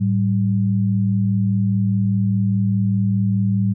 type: tone pair together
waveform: sine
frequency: 108.6 / 193.5 Hz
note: A2 / G3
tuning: -22 / -22 cents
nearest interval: minor seventh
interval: 1000 cents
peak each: -18 dBFS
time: 0-3.74 s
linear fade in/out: 20 ms
effects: none